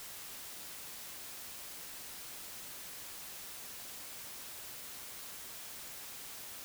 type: silence
effects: white hiss -47 dBFS RMS until 6.64 s